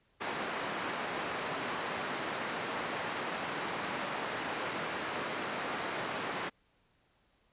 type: band-pass noise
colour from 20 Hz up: white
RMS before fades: -37 dBFS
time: 0.2-6.5 s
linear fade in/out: 20 ms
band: 170 to 1700 Hz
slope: 12 dB/octave
effects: pink hiss -71 dBFS RMS until 7.52 s + resampled to 8000 Hz